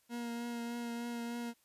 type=tone with vibrato; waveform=40% pulse; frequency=236.2 Hz; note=A#3; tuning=23 cents sharp; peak=-37 dBFS; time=0.09-1.54 s; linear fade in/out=50 ms; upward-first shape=triangle; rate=3.3 Hz; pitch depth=19 cents each way; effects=white hiss -72 dBFS RMS until 1.64 s + resampled to 32000 Hz